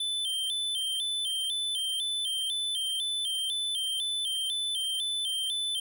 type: tone with vibrato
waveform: square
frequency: 3322 Hz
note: G#7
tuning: in tune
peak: -29 dBFS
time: 0-5.8 s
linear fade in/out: 5 ms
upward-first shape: square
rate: 2 Hz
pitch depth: 94 cents each way
effects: none